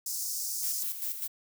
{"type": "high-pass noise", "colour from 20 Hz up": "pink", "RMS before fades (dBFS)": -34, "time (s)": [0.06, 0.83], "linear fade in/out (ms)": 5, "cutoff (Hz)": 5100, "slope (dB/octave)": 48}
{"type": "noise with tremolo", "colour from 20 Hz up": "violet", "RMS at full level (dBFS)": -33, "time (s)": [0.62, 1.28], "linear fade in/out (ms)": 20, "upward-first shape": "square", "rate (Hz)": 5, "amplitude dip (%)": 55}
{"effects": []}